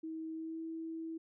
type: tone with pitch glide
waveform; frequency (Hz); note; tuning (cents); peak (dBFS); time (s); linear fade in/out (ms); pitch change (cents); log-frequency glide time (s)
sine; 320.4 to 325.2; E4 to E4; -49 to -23; -39; 0.03-1.18; 10; +26; 0.34-0.6
effects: none